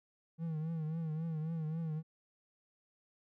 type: tone with vibrato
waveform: triangle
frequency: 160 Hz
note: D#3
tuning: 49 cents sharp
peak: -33 dBFS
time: 0.38-2.03 s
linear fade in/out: 50 ms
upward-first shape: triangle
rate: 3.7 Hz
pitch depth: 86 cents each way
effects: none